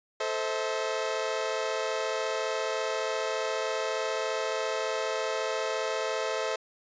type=chord; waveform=sawtooth; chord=A minor; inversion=none; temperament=equal with one note detuned; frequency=440 / 523.3 / 642.7 Hz; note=A4 / C5 / E5; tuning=0 / 0 / -44 cents; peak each=-29 dBFS; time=0.2-6.56 s; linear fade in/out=5 ms; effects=resampled to 16000 Hz